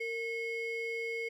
triangle ring-modulated tone, 1318.5 Hz, E6, in tune, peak -29 dBFS, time 0-1.29 s, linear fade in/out 10 ms, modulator 859 Hz, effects none

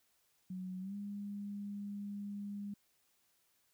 sine tone with pitch glide, 185 to 202.9 Hz, F#3 to G#3, 0 to -40 cents, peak -40 dBFS, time 0.5-2.74 s, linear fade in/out 5 ms, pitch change +160 cents, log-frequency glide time 0.8-0.95 s, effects white hiss -75 dBFS RMS until 3.73 s

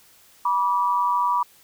sine tone pair together, 974 / 1162 Hz, B5 / D6, -24 / -19 cents, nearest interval minor third, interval 305 cents, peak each -20 / -23 dBFS, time 0.45-1.43 s, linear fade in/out 5 ms, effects white hiss -54 dBFS RMS until 1.63 s

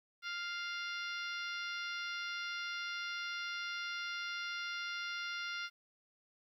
harmonic tone, 698.5 Hz, F5, in tune, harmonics 2 / 3 / 4 / 5 / 6 / 7 / 8, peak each -41 / -45 / -47 / -49 / -51 / -52 / -53 dBFS, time 0.22-5.7 s, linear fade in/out 50 ms, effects 12-bit

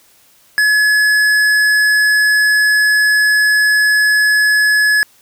triangle tone with tanh clipping, 1700 Hz, G#6, 40 cents sharp, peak -11 dBFS, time 0.58-5.03 s, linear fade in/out 0 ms, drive 18 dB, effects white hiss -50 dBFS RMS until 5.21 s

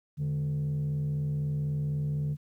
sine tone with frequency modulation, 146.83 Hz, D3, in tune, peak -25 dBFS, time 0.17-2.37 s, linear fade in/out 50 ms, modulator 64 Hz, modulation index 0.32, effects tanh soft clip ceiling -26 dBFS + 11-bit

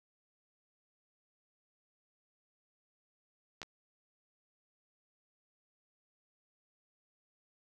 clicks, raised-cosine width 0.2 ms, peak -23 / -30 dBFS, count 2, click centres 3.617 / 3.63 s, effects none

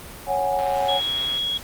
sine chord, C# suspended fourth, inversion none, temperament equal with one note detuned, 554.4 / 740 / 828.2 Hz, C#5 / F#5 / G#5, 0 / 0 / -5 cents, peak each -24 dBFS, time 0.26-1.01 s, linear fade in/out 50 ms
click train, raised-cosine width 0.3 ms, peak -21 dBFS, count 104, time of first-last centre 0.59-1.376 s, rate 131 Hz
sine tone, 3322 Hz, G#7, in tune, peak -22 dBFS, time 0.88-1.58 s, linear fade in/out 10 ms
effects pink hiss -39 dBFS RMS until 1.63 s + Opus 32 kbps

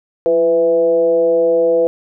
sine tone with frequency modulation, 500 Hz, B4, 21 cents sharp, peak -10 dBFS, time 0.26-1.87 s, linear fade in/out 0 ms, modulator 160 Hz, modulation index 0.62, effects none

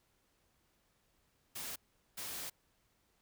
white noise bursts at uneven times, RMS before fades -43 dBFS, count 2, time 1.55-1.76 / 2.17-2.5 s, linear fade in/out 10 ms, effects pink hiss -75 dBFS RMS until 3.21 s

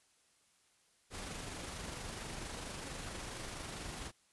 pink noise with amplitude modulation, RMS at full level -43 dBFS, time 1.1-4.12 s, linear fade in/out 50 ms, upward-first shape sine, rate 24.4 Hz, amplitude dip 30%, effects white hiss -71 dBFS RMS until 4.32 s + resampled to 24000 Hz

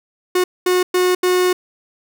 45% pulse tone bursts at uneven times, 363.7 Hz, F#4, 30 cents flat, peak -13 dBFS, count 4, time 0.35-0.44 / 0.66-0.83 / 0.94-1.15 / 1.23-1.53 s, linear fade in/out 5 ms, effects none

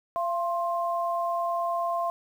sine tone pair together, 684 / 1054.9 Hz, F5 / C6, -36 / +14 cents, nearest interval minor sixth, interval 750 cents, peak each -27 / -29 dBFS, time 0.16-2.1 s, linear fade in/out 0 ms, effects 9-bit

